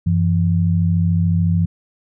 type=tone pair together; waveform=sine; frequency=94.3 / 168.02 Hz; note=F#2 / E3; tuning=+33 / +33 cents; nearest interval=minor seventh; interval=1000 cents; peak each=-16 dBFS; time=0.06-1.66 s; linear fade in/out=10 ms; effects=none